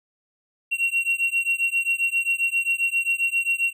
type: beating tone pair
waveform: triangle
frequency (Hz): 2738 / 2745.5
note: F7 / F7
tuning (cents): -35 / -30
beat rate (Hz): 7.5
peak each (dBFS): -22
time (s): 0.71-3.73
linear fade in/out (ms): 20
effects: none